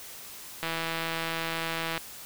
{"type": "click train", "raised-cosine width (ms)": 0.3, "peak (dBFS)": -15, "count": 222, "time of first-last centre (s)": [0.63, 1.978], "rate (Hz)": 164, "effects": ["white hiss -44 dBFS RMS until 2.25 s"]}